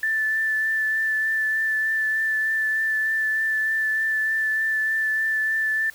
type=tone with vibrato; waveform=sine; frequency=1760 Hz; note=A6; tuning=in tune; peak=-20 dBFS; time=0.03-5.9 s; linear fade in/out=2 ms; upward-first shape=triangle; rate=3.3 Hz; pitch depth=16 cents each way; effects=white hiss -48 dBFS RMS until 5.94 s